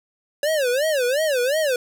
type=tone with vibrato; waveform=square; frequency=556 Hz; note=C#5; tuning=5 cents sharp; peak=-19 dBFS; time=0.43-1.76 s; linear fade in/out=2 ms; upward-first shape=sine; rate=2.8 Hz; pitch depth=240 cents each way; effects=none